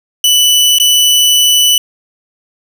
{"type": "tone with dropouts", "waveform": "sawtooth", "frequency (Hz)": 2976, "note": "F#7", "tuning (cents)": 9, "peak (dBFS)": -3, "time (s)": [0.24, 1.78], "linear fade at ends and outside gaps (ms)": 2, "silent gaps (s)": [0.785, 0.799], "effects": []}